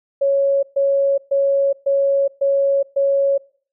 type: tone bursts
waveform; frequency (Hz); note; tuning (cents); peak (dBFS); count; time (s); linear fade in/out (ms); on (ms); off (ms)
sine; 554; C#5; -1; -13; 6; 0.21-3.38; 10; 420; 130
effects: noise-tail reverb RT60 0.5 s tail -23 dB re dry